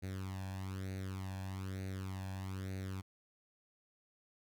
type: tone with flanger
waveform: sawtooth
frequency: 95.2 Hz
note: F#2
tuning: 50 cents sharp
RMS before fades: -42 dBFS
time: 0.02-3.02 s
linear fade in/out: 20 ms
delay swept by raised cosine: 0.47 to 1.2 ms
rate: 1.1 Hz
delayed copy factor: +0.75
effects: none